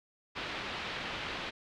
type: low-pass noise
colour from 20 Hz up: white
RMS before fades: -39 dBFS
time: 0.35-1.51 s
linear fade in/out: 20 ms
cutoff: 3500 Hz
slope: 24 dB/octave
effects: none